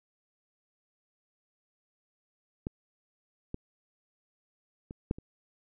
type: clicks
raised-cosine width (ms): 3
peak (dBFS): -20 / -22 / -28 / -15 / -30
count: 5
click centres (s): 2.669 / 3.544 / 4.909 / 5.111 / 5.185
effects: none